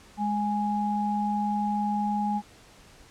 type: tone pair together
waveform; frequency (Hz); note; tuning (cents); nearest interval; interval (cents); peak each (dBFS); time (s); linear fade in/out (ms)
sine; 207.7 / 830.6; G#3 / G#5; 0 / 0; 2 octaves; 2400; -27; 0.17-2.42; 50
effects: pink hiss -53 dBFS RMS until 3.1 s + low-pass 9000 Hz 12 dB/octave